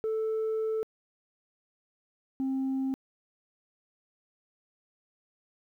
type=tone pair in turn; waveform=sine; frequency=440 / 266 Hz; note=A4 / C4; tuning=0 / +29 cents; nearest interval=major sixth; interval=871 cents; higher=first; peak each=-25 dBFS; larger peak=neither; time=0.04-0.83 / 2.4-2.94 s; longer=first; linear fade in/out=0 ms; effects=tanh soft clip ceiling -26 dBFS + 11-bit